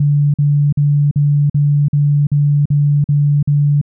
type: tone bursts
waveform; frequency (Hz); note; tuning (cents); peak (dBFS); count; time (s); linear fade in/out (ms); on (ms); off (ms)
sine; 145.1; D3; -21; -9; 10; 0-3.814; 5; 340; 46
effects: none